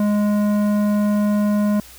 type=tone with tanh clipping; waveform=sine; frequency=207.5 Hz; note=G#3; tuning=1 cent flat; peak=-17 dBFS; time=0-1.8 s; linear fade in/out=2 ms; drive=13 dB; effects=added 60 Hz sine -48 dBFS peak until 1.98 s + white hiss -43 dBFS RMS until 1.98 s